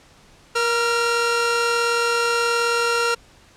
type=tone pair together; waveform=sawtooth; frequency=472.1 / 1377.6 Hz; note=A#4 / F6; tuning=+22 / -24 cents; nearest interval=octave + perfect fifth; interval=1854 cents; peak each=-17 dBFS; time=0.55-3.15 s; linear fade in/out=10 ms; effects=pink hiss -51 dBFS RMS until 3.56 s + low-pass 8000 Hz 12 dB/octave